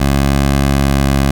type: tone with pitch glide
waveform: 15% pulse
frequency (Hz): 69.2 to 68.6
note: C#2 to C#2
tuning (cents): -2 to -17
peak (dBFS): -4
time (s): 0-1.31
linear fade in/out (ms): 5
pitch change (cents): -15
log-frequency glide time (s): 0.69-1.04
effects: none